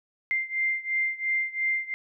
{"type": "beating tone pair", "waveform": "sine", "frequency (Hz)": [2093, 2095.9], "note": ["C7", "C7"], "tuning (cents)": [0, 2], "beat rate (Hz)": 2.9, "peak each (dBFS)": [-27, -29], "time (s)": [0.31, 1.94], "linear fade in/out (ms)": 0, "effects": []}